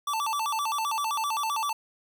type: tone with vibrato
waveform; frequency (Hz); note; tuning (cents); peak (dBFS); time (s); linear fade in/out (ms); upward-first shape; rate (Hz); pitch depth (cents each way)
square; 1014; B5; +45; -27; 0.07-1.73; 5; square; 7.7; 230
effects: none